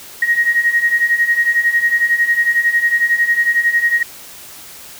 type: beating tone pair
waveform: sine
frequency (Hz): 1875 / 1886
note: A#6 / A#6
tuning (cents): +10 / +20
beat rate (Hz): 11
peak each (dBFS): -17 / -13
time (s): 0.22-4.03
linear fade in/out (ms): 5
effects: white hiss -36 dBFS RMS until 4.99 s